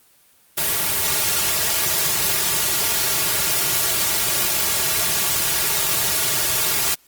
white noise with comb filter, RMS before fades -20 dBFS, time 0.57-6.95 s, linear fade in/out 10 ms, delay 3.9 ms, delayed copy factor -1, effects white hiss -55 dBFS RMS until 7.07 s + Opus 24 kbps

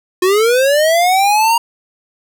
square linear sweep, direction up, 356.1 to 942 Hz, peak -10 dBFS, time 0.22-1.58 s, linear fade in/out 5 ms, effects none

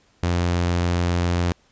sawtooth tone, 87.31 Hz, F2, in tune, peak -15 dBFS, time 0.23-1.52 s, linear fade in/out 0 ms, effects pink hiss -60 dBFS RMS until 1.71 s + resampled to 16000 Hz

